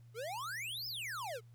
square exponential two-way sweep, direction up then down, 410.4 to 5380 to 410.4 Hz, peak -40 dBFS, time 0.14-1.41 s, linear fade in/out 50 ms, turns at 0.87 s, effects added 118 Hz sine -55 dBFS peak until 1.54 s + pink hiss -75 dBFS RMS until 1.54 s

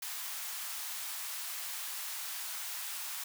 white high-pass noise, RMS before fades -40 dBFS, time 0.02-3.24 s, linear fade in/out 5 ms, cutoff 780 Hz, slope 24 dB/octave, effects none

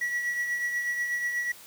triangle tone with tremolo, 1935 Hz, B6, 36 cents flat, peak -23 dBFS, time 0.01-1.52 s, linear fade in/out 5 ms, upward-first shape triangle, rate 8.2 Hz, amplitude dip 50%, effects white hiss -49 dBFS RMS until 1.66 s

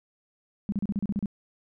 sine tone bursts, 202.7 Hz, G#3, 42 cents flat, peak -24 dBFS, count 9, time 0.69-1.258 s, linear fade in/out 0 ms, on 32 ms, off 35 ms, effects none

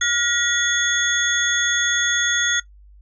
sine tone cluster, 1423 / 1905 / 3426 / 6510 Hz, F6 / A#6 / A7 / G#8, +32 / +37 / -47 / -36 cents, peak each -23 dBFS, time 0.01-2.6 s, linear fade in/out 5 ms, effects noise-tail reverb RT60 0.1 s tail -19 dB re dry + added 50 Hz sine -44 dBFS peak until 3.01 s

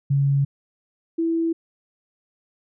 sine tone pair in turn, 139.5 / 330.1 Hz, C#3 / E4, +11 / +2 cents, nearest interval octave + minor third, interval 1491 cents, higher second, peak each -16 / -19 dBFS, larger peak first, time 0.1-0.45 / 1.18-1.53 s, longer neither, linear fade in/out 10 ms, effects none

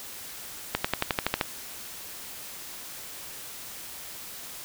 accelerating click train, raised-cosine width 0.3 ms, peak -7 dBFS, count 9, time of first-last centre 0.75-1.412 s, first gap 95 ms, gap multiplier 0.96, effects white hiss -41 dBFS RMS until 4.64 s

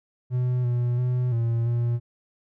triangle tone with pitch steps, 125 / 121.5 / 124.9 / 116.1 / 118.9 Hz, B2 / B2 / B2 / A#2 / A#2, +21 / -28 / +20 / -7 / +35 cents, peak -19 dBFS, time 0.3-2 s, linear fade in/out 50 ms, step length 340 ms, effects none

